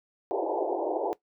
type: band-pass noise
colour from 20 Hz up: pink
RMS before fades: -29 dBFS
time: 0.31-1.13 s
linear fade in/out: 0 ms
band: 320 to 910 Hz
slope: 96 dB/octave
effects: noise-tail reverb RT60 0.1 s tail -17 dB re dry